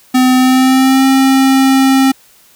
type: tone with pitch glide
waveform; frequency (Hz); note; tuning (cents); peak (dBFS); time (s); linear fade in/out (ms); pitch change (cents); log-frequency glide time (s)
square; 255.3 to 266.9; C4 to C4; -42 to +35; -7; 0.14-2.12; 10; +77; 0.36-1.05
effects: white hiss -46 dBFS RMS until 2.55 s

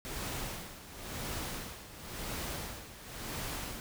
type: noise with tremolo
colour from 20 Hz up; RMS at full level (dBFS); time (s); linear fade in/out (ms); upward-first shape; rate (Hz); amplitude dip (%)
pink; -38; 0.05-3.8; 0; sine; 0.95; 75
effects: none

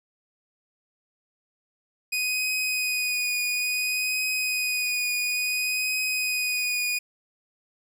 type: tone with vibrato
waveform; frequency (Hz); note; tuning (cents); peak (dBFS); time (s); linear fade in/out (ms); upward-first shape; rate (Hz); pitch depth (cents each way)
sawtooth; 2488; D#7; -1; -21; 2.12-6.99; 10; triangle; 0.58; 22
effects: none

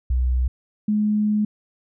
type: tone pair in turn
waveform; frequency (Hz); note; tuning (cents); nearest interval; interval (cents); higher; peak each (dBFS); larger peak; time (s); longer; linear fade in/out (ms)
sine; 62.7 / 210.9; B1 / G#3; +27 / +27; octave + major sixth; 2100; second; -17; neither; 0.1-0.48 / 0.88-1.45; second; 5
effects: none

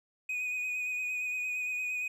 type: tone with vibrato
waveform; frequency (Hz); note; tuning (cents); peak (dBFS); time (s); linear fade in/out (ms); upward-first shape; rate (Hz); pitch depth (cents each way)
triangle; 2489; D#7; 0; -30; 0.29-2.08; 5; sine; 8.7; 23
effects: none

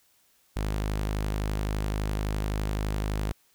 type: tone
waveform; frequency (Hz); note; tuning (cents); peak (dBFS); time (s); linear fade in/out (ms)
sawtooth; 51.8; G#1; -4; -23; 0.56-3.32; 5
effects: white hiss -65 dBFS RMS until 3.54 s

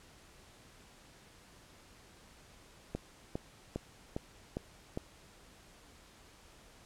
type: click train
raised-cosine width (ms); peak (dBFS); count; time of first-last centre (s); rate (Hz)
2; -22; 6; 2.95-4.974; 2.47
effects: pink hiss -59 dBFS RMS until 6.85 s + low-pass 10000 Hz 12 dB/octave

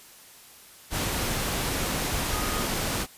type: tone in noise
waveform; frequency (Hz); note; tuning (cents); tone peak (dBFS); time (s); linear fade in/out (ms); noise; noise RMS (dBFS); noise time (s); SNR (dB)
sine; 1244.5; D#6; 0; -35; 2.29-2.68; 50; pink; -28; 0.9-3.07; -10
effects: white hiss -50 dBFS RMS until 3.17 s + resampled to 32000 Hz

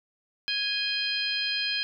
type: harmonic tone with a mistuned harmonic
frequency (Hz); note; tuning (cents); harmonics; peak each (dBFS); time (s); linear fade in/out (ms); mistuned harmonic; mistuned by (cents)
830.6; G#5; 0; 2 / 3 / 4 / 5 / 6; -35 / -32 / -31 / -32 / -34; 0.48-1.83; 0; 4; -70
effects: none

